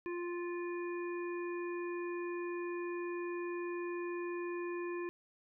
harmonic tone, 349.2 Hz, F4, in tune, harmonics 1 / 3 / 5 / 7, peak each -37 / -47 / -50 / -51 dBFS, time 0.06-5.09 s, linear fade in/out 0 ms, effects none

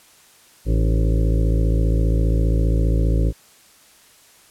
harmonic tone with a mistuned harmonic, 55 Hz, A1, in tune, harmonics 1 / 2 / 3 / 5 / 6 / 7 / 8 / 9 / 10, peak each -16 / -22 / -26 / -30 / -32 / -33 / -34 / -35 / -36 dBFS, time 0.65-3.33 s, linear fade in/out 50 ms, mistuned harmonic 6, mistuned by -55 cents, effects white hiss -51 dBFS RMS until 4.5 s + low-pass 12000 Hz 12 dB/octave

